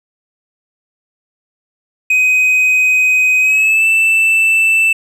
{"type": "tone with pitch glide", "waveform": "triangle", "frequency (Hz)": [2512, 2652], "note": ["D#7", "E7"], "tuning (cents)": [16, 10], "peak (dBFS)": -7, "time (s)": [2.1, 4.93], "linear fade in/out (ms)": 5, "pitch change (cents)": 94, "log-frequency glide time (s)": [3.4, 3.86], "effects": []}